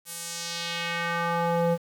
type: tone with band-pass filter sweep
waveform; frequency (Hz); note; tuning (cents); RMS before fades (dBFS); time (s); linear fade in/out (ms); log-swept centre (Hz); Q
square; 170; F3; -46; -28; 0.05-1.78; 50; 12000 to 440; 1.4
effects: 8-bit